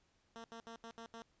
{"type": "tone bursts at uneven times", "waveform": "10% pulse", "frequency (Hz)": 229, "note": "A#3", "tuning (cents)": -31, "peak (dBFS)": -40, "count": 6, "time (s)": [[0.36, 0.44], [0.52, 0.6], [0.67, 0.76], [0.84, 0.91], [0.98, 1.06], [1.14, 1.22]], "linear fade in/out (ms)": 0, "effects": ["pink hiss -75 dBFS RMS until 1.4 s", "resampled to 16000 Hz"]}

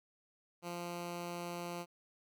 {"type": "tone", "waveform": "10% pulse", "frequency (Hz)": 173.7, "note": "F3", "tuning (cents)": -9, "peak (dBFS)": -32, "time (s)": [0.62, 1.86], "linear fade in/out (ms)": 50, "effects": []}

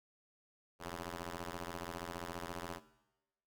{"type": "ring-modulated tone", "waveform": "5% pulse", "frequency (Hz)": 86.3, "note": "F2", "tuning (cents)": -20, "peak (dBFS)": -28, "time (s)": [0.79, 2.8], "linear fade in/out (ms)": 50, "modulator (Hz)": 482, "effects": ["noise-tail reverb RT60 1.0 s tail -17 dB re dry"]}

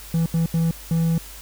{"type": "tone bursts at uneven times", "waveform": "triangle", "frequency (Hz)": 164.81, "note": "E3", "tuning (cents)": 0, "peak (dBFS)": -15, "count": 4, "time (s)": [[0.14, 0.26], [0.34, 0.46], [0.54, 0.71], [0.91, 1.18]], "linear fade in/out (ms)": 2, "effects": ["added 50 Hz sine -41 dBFS peak until 1.41 s", "white hiss -41 dBFS RMS until 1.41 s"]}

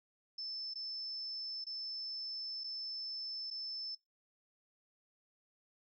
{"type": "tone with dropouts", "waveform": "sine", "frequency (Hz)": 5274, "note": "E8", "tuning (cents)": 0, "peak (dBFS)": -40, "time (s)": [0.38, 3.95], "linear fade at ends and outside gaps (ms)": 5, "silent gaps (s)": [[0.738, 0.755], [1.642, 1.666], [2.637, 2.641], [3.503, 3.51]], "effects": ["noise-tail reverb RT60 0.2 s tail -20 dB re dry"]}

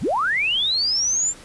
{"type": "linear sweep", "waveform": "sine", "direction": "up", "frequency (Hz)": [35, 7400], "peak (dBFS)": -18, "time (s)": [0, 1.34], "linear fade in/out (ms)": 50, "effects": ["pink hiss -44 dBFS RMS until 1.44 s", "resampled to 24000 Hz"]}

